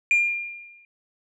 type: tone with exponential decay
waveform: sine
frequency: 2402 Hz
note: D7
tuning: 38 cents sharp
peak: -12 dBFS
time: 0.11-0.85 s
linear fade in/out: 1 ms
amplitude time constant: 160 ms
effects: tanh soft clip ceiling -14 dBFS